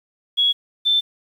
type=tone pair in turn; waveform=sine; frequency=3345 / 3544 Hz; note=G#7 / A7; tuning=+12 / +12 cents; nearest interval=minor second; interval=100 cents; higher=second; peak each=-14 dBFS; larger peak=neither; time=0.37-0.53 / 0.85-1.01 s; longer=neither; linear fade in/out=20 ms; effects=8-bit